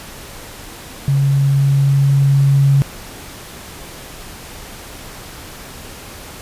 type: tone with level ramp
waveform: sine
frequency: 138.59 Hz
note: C#3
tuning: in tune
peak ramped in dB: -11 to -8 dBFS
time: 1.08-2.82 s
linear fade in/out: 0 ms
effects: pink hiss -34 dBFS RMS until 6.41 s + resampled to 32000 Hz